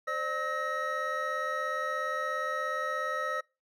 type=tone cluster; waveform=triangle; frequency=523 / 600 / 1290 / 1874 Hz; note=C5 / D5 / E6 / A#6; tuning=-1 / +37 / -38 / +9 cents; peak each=-36 / -36 / -31 / -35 dBFS; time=0.07-3.41 s; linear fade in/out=10 ms; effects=noise-tail reverb RT60 0.3 s tail -26 dB re dry